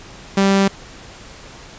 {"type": "tone", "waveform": "sawtooth", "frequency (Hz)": 195.8, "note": "G3", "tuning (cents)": -2, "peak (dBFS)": -8, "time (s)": [0.37, 0.68], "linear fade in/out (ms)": 5, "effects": ["pink hiss -39 dBFS RMS until 1.78 s", "resampled to 16000 Hz"]}